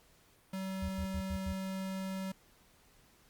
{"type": "tone", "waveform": "square", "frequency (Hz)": 190.6, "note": "G3", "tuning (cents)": -48, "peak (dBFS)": -37, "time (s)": [0.53, 2.32], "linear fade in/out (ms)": 5}
{"type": "tone bursts", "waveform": "sine", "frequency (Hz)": 77.1, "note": "D#2", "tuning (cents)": -15, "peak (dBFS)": -35, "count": 5, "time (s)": [0.82, 1.528], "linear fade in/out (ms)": 5, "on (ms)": 68, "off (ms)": 92}
{"effects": ["pink hiss -65 dBFS RMS until 3.29 s", "Opus 48 kbps"]}